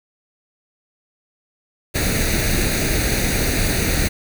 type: noise with comb filter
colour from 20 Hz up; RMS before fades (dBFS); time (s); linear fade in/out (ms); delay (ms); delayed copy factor
pink; -19; 1.94-4.09; 20; 0.47; +0.7
effects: none